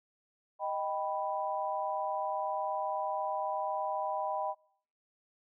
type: chord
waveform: sine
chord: Eb augmented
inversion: none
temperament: equal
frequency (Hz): 622.3 / 784 / 987.8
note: Eb5 / G5 / B5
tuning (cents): 0 / 0 / 0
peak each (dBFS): -36 / -35 / -36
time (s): 0.59-4.55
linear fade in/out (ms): 50
effects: noise-tail reverb RT60 0.6 s tail -24 dB re dry